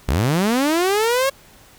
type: linear sweep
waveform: sawtooth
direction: up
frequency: 53.4 to 554.4 Hz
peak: -12 dBFS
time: 0.08-1.3 s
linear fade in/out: 10 ms
effects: pink hiss -48 dBFS RMS until 1.78 s